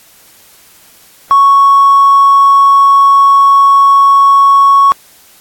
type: tone with hard clipping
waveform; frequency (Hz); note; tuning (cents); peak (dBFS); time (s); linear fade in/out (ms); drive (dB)
sine; 1108.7; C#6; 0; -3; 1.31-4.92; 0; 1
effects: white hiss -42 dBFS RMS until 5.4 s + AAC 64 kbps